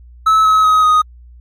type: tone with pitch steps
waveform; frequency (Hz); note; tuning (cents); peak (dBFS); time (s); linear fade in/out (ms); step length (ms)
triangle; 1300 / 1282.1 / 1264.5 / 1247; E6 / E6 / D#6 / D#6; -24 / -48 / +28 / +3; -6; 0.26-1.02; 10; 190
effects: added 60 Hz sine -37 dBFS peak until 1.4 s + AAC 64 kbps